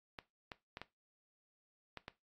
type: clicks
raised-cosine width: 0.3 ms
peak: -28 dBFS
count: 6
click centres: 0.188 / 0.518 / 0.771 / 0.816 / 1.973 / 2.081 s
effects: noise-tail reverb RT60 0.2 s tail -17 dB re dry + AAC 32 kbps